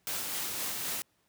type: noise with tremolo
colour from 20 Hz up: white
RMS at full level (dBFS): -34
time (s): 0.07-1.02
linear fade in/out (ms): 0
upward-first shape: sine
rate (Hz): 3.9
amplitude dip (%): 25
effects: pink hiss -72 dBFS RMS until 1.28 s + high-pass 80 Hz 12 dB/octave